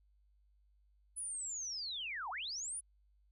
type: linear two-way sweep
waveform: sine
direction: down then up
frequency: 10130 to 710 to 10130 Hz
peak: -39 dBFS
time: 1.16-2.81 s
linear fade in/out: 20 ms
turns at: 2.3 s
effects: added 50 Hz sine -67 dBFS peak until 3.31 s